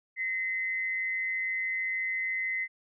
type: tone pair together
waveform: sine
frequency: 1864.7 / 2051 Hz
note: A#6 / C7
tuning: 0 / -35 cents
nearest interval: major second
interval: 165 cents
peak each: -38 / -29 dBFS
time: 0.16-2.68 s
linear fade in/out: 50 ms
effects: none